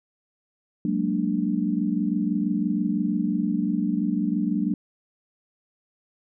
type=tone cluster; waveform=sine; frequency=184.3 / 204.7 / 230.6 / 293.7 Hz; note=F#3 / G#3 / A#3 / D4; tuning=-7 / -25 / -19 / 0 cents; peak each=-27 dBFS; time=0.85-4.74 s; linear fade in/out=2 ms; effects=none